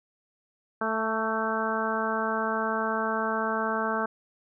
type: harmonic tone with a mistuned harmonic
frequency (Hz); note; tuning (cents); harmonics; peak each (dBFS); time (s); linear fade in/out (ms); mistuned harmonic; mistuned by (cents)
221; A3; +8; 1 / 2 / 3 / 4 / 5 / 6 / 7; -33 / -33 / -33 / -33 / -33 / -33 / -33; 0.81-4.06; 5; 5; +18
effects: none